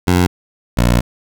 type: tone pair in turn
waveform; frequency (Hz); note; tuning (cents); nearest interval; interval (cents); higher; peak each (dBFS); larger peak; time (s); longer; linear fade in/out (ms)
15% pulse; 89.5 / 59.73; F2 / A#1; +43 / +43; perfect fifth; 700; first; -4; neither; 0.07-0.27 / 0.77-1.01; second; 10
effects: none